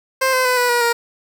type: tone with pitch steps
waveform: 15% pulse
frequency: 525 / 513.6 / 502.5 / 491.5 / 480.9 / 470.4 Hz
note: C5 / C5 / B4 / B4 / B4 / A#4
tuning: +6 / -32 / +30 / -8 / -46 / +16 cents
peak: -8 dBFS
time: 0.21-0.93 s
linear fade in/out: 10 ms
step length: 120 ms
effects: 8-bit